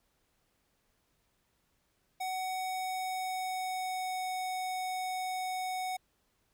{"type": "tone with pitch glide", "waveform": "square", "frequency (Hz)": [748, 742.8], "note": ["F#5", "F#5"], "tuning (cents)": [19, 7], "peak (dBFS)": -34, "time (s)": [2.2, 5.97], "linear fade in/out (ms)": 10, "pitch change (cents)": -12, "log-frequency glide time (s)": [2.7, 4.3], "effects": ["pink hiss -75 dBFS RMS until 6.53 s"]}